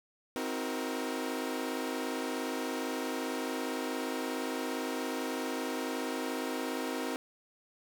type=chord; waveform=sawtooth; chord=C half-diminished seventh; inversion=none; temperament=equal with one note detuned; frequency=261.6 / 319 / 370 / 466.2 Hz; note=C4 / Eb4 / Gb4 / Bb4; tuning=0 / +43 / 0 / 0 cents; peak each=-33 / -35 / -38 / -35 dBFS; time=0.36-7.16 s; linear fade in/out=0 ms; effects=none